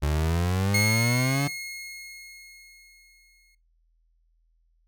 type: exponential sweep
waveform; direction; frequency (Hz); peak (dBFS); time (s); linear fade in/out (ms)
30% pulse; up; 71.9 to 144.8; -20; 0.02-1.48; 10
type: tone with exponential decay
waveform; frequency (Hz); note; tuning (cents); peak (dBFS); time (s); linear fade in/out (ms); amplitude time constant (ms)
sawtooth; 2158; C#7; -47; -18; 0.74-3.55; 5; 610
effects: noise-tail reverb RT60 0.2 s tail -18 dB re dry + added 41 Hz sine -63 dBFS peak until 4.87 s